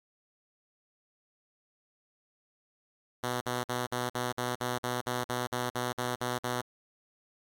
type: tone bursts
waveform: 5% pulse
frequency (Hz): 123.3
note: B2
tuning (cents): -2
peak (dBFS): -19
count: 15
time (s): 3.23-6.616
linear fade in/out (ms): 10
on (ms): 180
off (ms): 49
effects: AAC 64 kbps